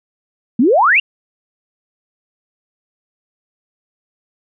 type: exponential sweep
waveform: sine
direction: up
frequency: 214.4 to 2909 Hz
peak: -8 dBFS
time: 0.59-1 s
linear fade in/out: 5 ms
effects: none